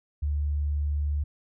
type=tone; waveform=sine; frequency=73.2 Hz; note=D2; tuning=5 cents flat; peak=-24 dBFS; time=0.22-1.24 s; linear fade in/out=10 ms; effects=none